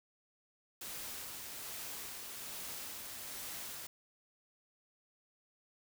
white noise with tremolo, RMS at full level -44 dBFS, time 0.81-3.87 s, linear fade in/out 5 ms, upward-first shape sine, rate 1.2 Hz, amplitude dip 25%, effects none

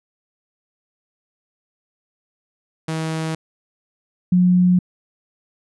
sawtooth / sine tone pair in turn, 160 / 180.22 Hz, D#3 / F#3, +49 / -45 cents, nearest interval major second, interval 206 cents, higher second, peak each -18 / -11 dBFS, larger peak second, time 2.88-3.35 / 4.32-4.79 s, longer neither, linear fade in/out 5 ms, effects resampled to 24000 Hz

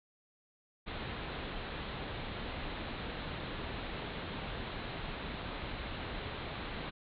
pink low-pass noise, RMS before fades -41 dBFS, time 0.86-6.91 s, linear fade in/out 20 ms, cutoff 4100 Hz, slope 96 dB/octave, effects none

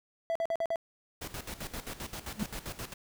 triangle tone bursts, 664 Hz, E5, 12 cents sharp, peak -26 dBFS, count 5, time 0.3-0.758 s, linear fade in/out 0 ms, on 54 ms, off 47 ms
pink noise with tremolo, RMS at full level -39 dBFS, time 1.21-2.94 s, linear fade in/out 10 ms, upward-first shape square, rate 7.6 Hz, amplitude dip 75%
sine tone with exponential growth, 210 Hz, G#3, 19 cents sharp, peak -25 dBFS, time 2.33-2.43 s, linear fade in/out 2 ms, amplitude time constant 20 ms
effects none

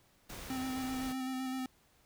pink noise, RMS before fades -46 dBFS, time 0.29-1.13 s, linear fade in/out 10 ms
square tone with vibrato, 260 Hz, C4, 11 cents flat, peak -36 dBFS, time 0.5-1.66 s, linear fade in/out 2 ms, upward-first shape square, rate 7.8 Hz, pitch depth 16 cents each way
effects pink hiss -68 dBFS RMS until 2.05 s

